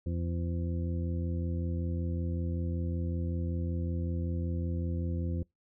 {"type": "harmonic tone", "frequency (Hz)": 85.3, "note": "F2", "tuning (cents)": -40, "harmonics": [1, 2, 3, 4, 6], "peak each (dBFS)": [-31, -37, -41, -43, -47], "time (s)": [0.06, 5.43], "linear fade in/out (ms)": 5, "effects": ["noise-tail reverb RT60 0.2 s tail -26 dB re dry"]}